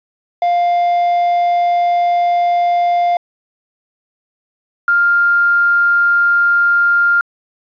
triangle / sine tone pair in turn, 700 / 1400 Hz, F5 / F6, +4 / +4 cents, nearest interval octave, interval 1200 cents, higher second, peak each -9 dBFS, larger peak neither, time 0.42-3.17 / 4.88-7.21 s, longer first, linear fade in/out 2 ms, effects resampled to 11025 Hz + 7-bit

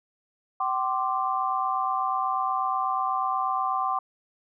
sine chord, G suspended fourth, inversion none, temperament equal with one note detuned, 765.6 / 1046.5 / 1174.7 Hz, G5 / C6 / D6, -41 / 0 / 0 cents, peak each -28 dBFS, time 0.6-3.99 s, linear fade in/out 5 ms, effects none

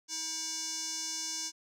square tone with band-pass filter, 320 Hz, D#4, 49 cents sharp, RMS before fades -37 dBFS, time 0.08-1.52 s, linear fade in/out 50 ms, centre 6000 Hz, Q 5.2, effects none

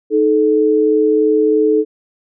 sine tone pair together, 311.1 / 434.2 Hz, D#4 / A4, 0 / -23 cents, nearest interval tritone, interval 577 cents, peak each -15 / -11 dBFS, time 0.1-1.85 s, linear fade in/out 50 ms, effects none

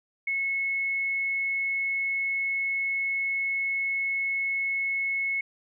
sine tone, 2190 Hz, C#7, 22 cents flat, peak -25 dBFS, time 0.27-5.41 s, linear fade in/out 5 ms, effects none

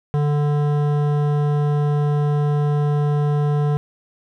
sine tone with hard clipping, 146.83 Hz, D3, in tune, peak -18 dBFS, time 0.14-3.77 s, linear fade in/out 0 ms, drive 14 dB, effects none

